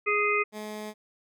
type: harmonic tone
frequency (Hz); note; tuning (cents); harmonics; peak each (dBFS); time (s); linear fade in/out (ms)
415.3; G#4; 0; 1 / 3 / 5 / 6; -28 / -28 / -28 / -28; 0.06-0.44; 20
type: tone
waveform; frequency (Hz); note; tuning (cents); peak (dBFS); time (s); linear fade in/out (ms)
15% pulse; 212.8; G#3; +42; -29; 0.52-0.94; 50
effects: none